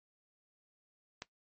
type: click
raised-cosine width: 0.2 ms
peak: -23 dBFS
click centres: 1.221 s
effects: noise-tail reverb RT60 0.1 s tail -17 dB re dry + MP3 32 kbps